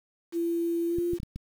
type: tone with pitch glide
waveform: sine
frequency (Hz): 338.2 to 346.5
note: E4 to F4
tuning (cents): +44 to -14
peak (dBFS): -25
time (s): 0.32-1.19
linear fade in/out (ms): 50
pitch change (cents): +42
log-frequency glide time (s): 0.87-1
type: clicks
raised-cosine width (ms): 5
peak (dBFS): -24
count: 5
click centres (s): 0.985 / 1.134 / 1.201 / 1.232 / 1.36
effects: 8-bit